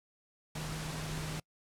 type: tone in noise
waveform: sine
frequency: 155.4 Hz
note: D#3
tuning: 2 cents flat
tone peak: -39 dBFS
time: 0.55-1.4 s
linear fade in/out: 5 ms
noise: pink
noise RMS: -41 dBFS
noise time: 0.55-1.4 s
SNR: -1 dB
effects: noise-tail reverb RT60 0.1 s tail -26 dB re dry + low-pass 10000 Hz 12 dB/octave